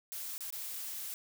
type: noise with dropouts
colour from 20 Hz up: blue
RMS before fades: -41 dBFS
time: 0.12-1.14 s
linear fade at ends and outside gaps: 0 ms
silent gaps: 0.38-0.407 / 0.504-0.525 s
effects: none